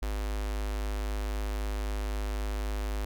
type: tone with notch filter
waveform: square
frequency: 51.91 Hz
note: G#1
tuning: in tune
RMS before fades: -32 dBFS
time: 0.02-3.05 s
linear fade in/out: 5 ms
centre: 130 Hz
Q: 0.64
effects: none